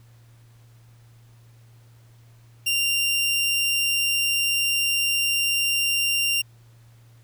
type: tone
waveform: sawtooth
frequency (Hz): 2781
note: F7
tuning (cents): -8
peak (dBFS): -17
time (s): 2.66-6.42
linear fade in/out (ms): 10
effects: added 116 Hz sine -49 dBFS peak until 7.23 s + pink hiss -61 dBFS RMS until 7.23 s